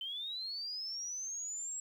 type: linear sweep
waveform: sine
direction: up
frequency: 3052 to 7700 Hz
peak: -38 dBFS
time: 0.01-1.8 s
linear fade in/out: 2 ms
effects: 11-bit